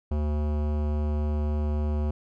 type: tone with hard clipping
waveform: sine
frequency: 74.7 Hz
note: D2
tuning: 30 cents sharp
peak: -26 dBFS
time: 0.11-2.11 s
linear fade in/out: 5 ms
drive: 18 dB
effects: none